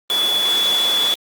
sine tone in noise, 3427 Hz, A7, 46 cents flat, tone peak -15 dBFS, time 0.1-1.14 s, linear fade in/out 0 ms, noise pink, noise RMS -24 dBFS, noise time 0.1-1.14 s, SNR +6 dB, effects high-pass 400 Hz 12 dB/octave + Opus 24 kbps

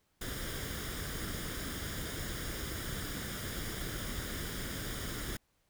pink noise with comb filter, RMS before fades -39 dBFS, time 0.21-5.37 s, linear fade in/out 5 ms, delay 0.58 ms, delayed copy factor +0.6, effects pink hiss -75 dBFS RMS until 5.69 s

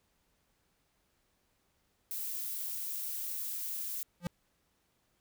violet noise, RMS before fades -38 dBFS, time 2.11-4.03 s, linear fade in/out 0 ms
square tone with exponential growth, 174.61 Hz, F3, in tune, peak -30 dBFS, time 4.2-4.27 s, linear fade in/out 2 ms, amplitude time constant 15 ms
effects pink hiss -75 dBFS RMS until 5.2 s

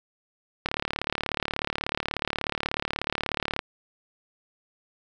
click train, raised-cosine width 0.3 ms, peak -10 dBFS, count 108, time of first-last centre 0.66-3.592 s, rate 36.5 Hz, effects none

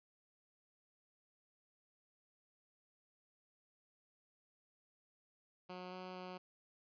10% pulse tone with pitch steps, 182 / 184 / 182.9 Hz, F#3 / F#3 / F#3, -28 / -9 / -20 cents, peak -38 dBFS, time 5.69-6.38 s, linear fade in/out 10 ms, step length 230 ms, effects resampled to 11025 Hz + 13-bit

